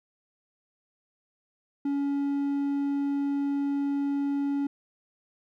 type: tone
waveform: triangle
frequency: 281.6 Hz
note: C#4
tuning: 27 cents sharp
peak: -23 dBFS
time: 1.85-4.67 s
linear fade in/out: 5 ms
effects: none